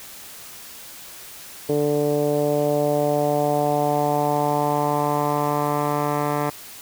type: tone with low-pass filter sweep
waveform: 10% pulse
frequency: 146.83 Hz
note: D3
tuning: in tune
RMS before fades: -21 dBFS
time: 1.69-6.5 s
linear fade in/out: 5 ms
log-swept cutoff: 460 to 1400 Hz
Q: 2.9
effects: white hiss -40 dBFS RMS until 6.81 s